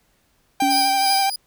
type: tone with vibrato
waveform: 45% pulse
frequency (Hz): 784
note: G5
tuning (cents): 0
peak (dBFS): -17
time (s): 0.6-1.3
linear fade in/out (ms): 5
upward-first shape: sine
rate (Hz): 12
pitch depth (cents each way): 21
type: tone with exponential decay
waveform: sine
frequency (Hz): 279.8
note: C#4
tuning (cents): +16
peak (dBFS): -18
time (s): 0.62-1.31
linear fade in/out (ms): 2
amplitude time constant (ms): 150
type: tone with tremolo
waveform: sawtooth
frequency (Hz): 4913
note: D#8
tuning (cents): -23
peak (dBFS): -16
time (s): 0.7-1.36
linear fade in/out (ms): 5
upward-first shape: triangle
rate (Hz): 3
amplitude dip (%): 75
effects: pink hiss -63 dBFS RMS until 1.46 s